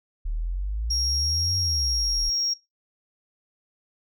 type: exponential two-way sweep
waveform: sine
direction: up then down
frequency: 36.71 to 92.5 to 36.8 Hz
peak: -24 dBFS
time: 0.25-2.3 s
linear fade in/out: 10 ms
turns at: 1.58 s
type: tone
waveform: sine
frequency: 5588 Hz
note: F8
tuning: in tune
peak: -21 dBFS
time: 0.9-2.54 s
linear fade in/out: 10 ms
effects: noise-tail reverb RT60 0.2 s tail -20 dB re dry + tanh soft clip ceiling -18 dBFS